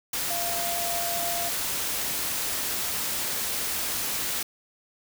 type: tone in noise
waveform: sine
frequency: 690 Hz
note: F5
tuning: 21 cents flat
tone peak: -31 dBFS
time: 0.3-1.49 s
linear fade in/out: 5 ms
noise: white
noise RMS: -29 dBFS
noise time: 0.13-4.43 s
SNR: -5 dB
effects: none